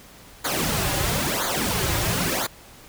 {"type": "noise with flanger", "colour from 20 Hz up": "pink", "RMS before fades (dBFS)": -24, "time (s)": [0.44, 2.47], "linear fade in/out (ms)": 10, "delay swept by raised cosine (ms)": [0.36, 4.56], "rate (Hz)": 0.99, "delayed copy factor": -0.85, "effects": ["pink hiss -47 dBFS RMS until 2.88 s"]}